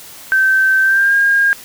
sine tone with pitch glide, 1549 to 1618.5 Hz, G6 to G#6, -21 to -45 cents, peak -9 dBFS, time 0.32-1.53 s, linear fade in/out 0 ms, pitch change +76 cents, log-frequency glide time 0.81-1.15 s, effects white hiss -36 dBFS RMS until 1.64 s

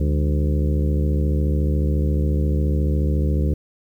harmonic tone with a mistuned harmonic, 74.2 Hz, D2, 18 cents sharp, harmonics 1 / 2 / 3 / 4 / 5 / 6 / 7, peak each -18 / -24 / -28 / -30 / -32 / -34 / -35 dBFS, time 0-3.54 s, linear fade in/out 5 ms, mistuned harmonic 3, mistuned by -120 cents, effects 9-bit

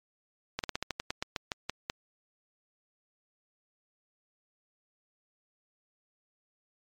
slowing click train, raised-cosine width 0.2 ms, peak -14 dBFS, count 13, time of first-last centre 0.59-1.899 s, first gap 48 ms, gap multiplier 1.14, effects MP3 96 kbps

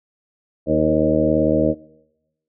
harmonic tone with a mistuned harmonic, 77.78 Hz, D#2, in tune, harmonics 1 / 2 / 3 / 4 / 5 / 6 / 7 / 8, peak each -28 / -25 / -23 / -20 / -29 / -23 / -20 / -22 dBFS, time 0.66-1.75 s, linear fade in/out 50 ms, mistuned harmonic 6, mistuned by +22 cents, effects noise-tail reverb RT60 1.0 s tail -23 dB re dry

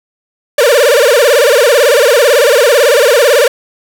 45% pulse tone with vibrato, 523.3 Hz, C5, in tune, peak -5 dBFS, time 0.58-3.48 s, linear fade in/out 5 ms, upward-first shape sine, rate 18 Hz, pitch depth 240 cents each way, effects none

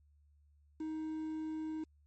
triangle tone with quantisation, 313.8 Hz, D#4, 15 cents sharp, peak -35 dBFS, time 0.8-1.84 s, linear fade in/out 5 ms, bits 10, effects added 73 Hz sine -64 dBFS peak until 2.06 s + MP3 32 kbps

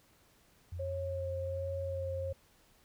sine tone with pitch glide, 87.31 to 87.97 Hz, F2 to F2, 0 to +13 cents, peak -38 dBFS, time 0.72-2.33 s, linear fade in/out 5 ms, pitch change +13 cents, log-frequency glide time 0.85-1.53 s
sine tone with vibrato, 542 Hz, C#5, 39 cents flat, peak -36 dBFS, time 0.79-2.33 s, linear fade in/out 10 ms, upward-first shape sine, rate 1.3 Hz, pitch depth 20 cents each way
effects pink hiss -66 dBFS RMS until 2.84 s

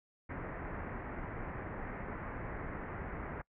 pink low-pass noise, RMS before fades -42 dBFS, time 0.29-3.42 s, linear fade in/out 10 ms, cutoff 2100 Hz, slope 48 dB/octave, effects noise-tail reverb RT60 0.1 s tail -24 dB re dry

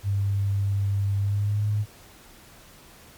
sine tone with pitch glide, 99.5 to 104.75 Hz, G2 to G#2, +26 to +15 cents, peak -21 dBFS, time 0.03-1.86 s, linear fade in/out 50 ms, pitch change +89 cents, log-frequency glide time 1.17-1.66 s, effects pink hiss -50 dBFS RMS until 3.17 s + MP3 96 kbps

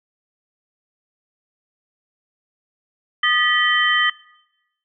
sine tone cluster, 1229 / 1749 / 1941 / 3089 Hz, D#6 / A6 / B6 / G7, -22 / -11 / -31 / -26 cents, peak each -21 / -26 / -18 / -19 dBFS, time 3.23-4.1 s, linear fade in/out 5 ms, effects noise-tail reverb RT60 0.9 s tail -21 dB re dry

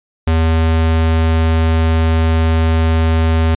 square tone, 81 Hz, E2, 30 cents flat, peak -11 dBFS, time 0.27-3.55 s, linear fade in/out 5 ms, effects resampled to 8000 Hz

